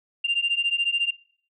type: beating tone pair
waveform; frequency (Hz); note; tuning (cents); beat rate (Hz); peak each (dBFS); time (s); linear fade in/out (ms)
sine; 2781 / 2795; F7 / F7; -8 / +1; 14; -23; 0.24-1.11; 10
effects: noise-tail reverb RT60 0.6 s tail -23 dB re dry + tanh soft clip ceiling -15 dBFS